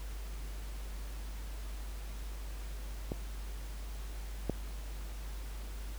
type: clicks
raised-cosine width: 2 ms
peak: -22 / -17 dBFS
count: 2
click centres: 3.119 / 4.497 s
effects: added 50 Hz sine -39 dBFS peak until 5.98 s + pink hiss -52 dBFS RMS until 5.98 s

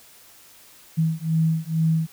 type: beating tone pair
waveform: sine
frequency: 160 / 162.2 Hz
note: D#3 / E3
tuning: +49 / -28 cents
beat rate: 2.2 Hz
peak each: -22 dBFS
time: 0.97-2.07 s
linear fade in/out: 20 ms
effects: white hiss -50 dBFS RMS until 2.12 s

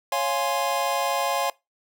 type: chord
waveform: square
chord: Db major seventh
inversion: none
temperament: equal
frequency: 554.4 / 698.5 / 830.6 / 1046.5 Hz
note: Db5 / F5 / Ab5 / C6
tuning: 0 / 0 / 0 / 0 cents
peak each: -29 dBFS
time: 0.12-1.5 s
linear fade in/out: 2 ms
effects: noise-tail reverb RT60 0.2 s tail -21 dB re dry

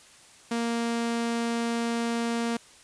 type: tone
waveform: sawtooth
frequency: 233.1 Hz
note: A#3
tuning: in tune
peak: -22 dBFS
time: 0.51-2.57 s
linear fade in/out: 5 ms
effects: white hiss -53 dBFS RMS until 2.83 s + resampled to 22050 Hz

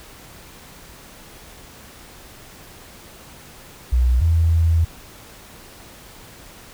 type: tone pair in turn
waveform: sine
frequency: 61.8 / 82.49 Hz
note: B1 / E2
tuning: +2 / +2 cents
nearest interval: perfect fourth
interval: 500 cents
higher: second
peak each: -13 dBFS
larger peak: neither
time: 3.92-4.21 / 4.21-4.85 s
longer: second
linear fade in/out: 10 ms
effects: pink hiss -43 dBFS RMS until 6.73 s

